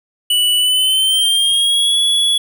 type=tone with pitch glide; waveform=square; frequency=2960 to 3381 Hz; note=F#7 to G#7; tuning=0 to +30 cents; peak=-12 dBFS; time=0.3-2.38 s; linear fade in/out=5 ms; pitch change=+230 cents; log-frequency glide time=0.57-1.97 s; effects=none